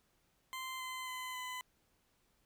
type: tone with pitch steps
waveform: 20% pulse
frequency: 1040 / 1029.2 / 1018.6 / 1008.1 Hz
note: C6 / C6 / C6 / B5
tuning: -11 / -29 / -47 / +35 cents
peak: -36 dBFS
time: 0.53-1.61 s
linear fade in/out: 0 ms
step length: 270 ms
effects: pink hiss -75 dBFS RMS until 2.45 s